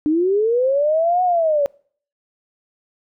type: linear two-way sweep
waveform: sine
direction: up then down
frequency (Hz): 293.5 to 738 to 556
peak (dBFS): -14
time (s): 0.06-1.66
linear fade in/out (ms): 0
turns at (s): 1.23
effects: noise-tail reverb RT60 0.5 s tail -25 dB re dry